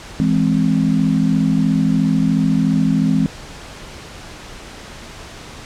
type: chord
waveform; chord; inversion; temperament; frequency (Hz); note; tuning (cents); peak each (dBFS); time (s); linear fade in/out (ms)
sine; E augmented; none; equal; 164.81 / 207.7 / 261.6; E3 / G#3 / B#3; 0 / 0 / 0; -17; 0.2-3.26; 0
effects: pink hiss -35 dBFS RMS until 5.65 s + low-pass 7000 Hz 12 dB/octave